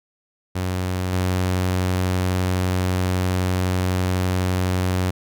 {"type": "tone with level steps", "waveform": "sawtooth", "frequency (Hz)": 91.9, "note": "F#2", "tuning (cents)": -11, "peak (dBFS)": [-18, -15], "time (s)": [0.55, 5.11], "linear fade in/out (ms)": 10, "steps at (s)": 1.13, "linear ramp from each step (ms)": 2, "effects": []}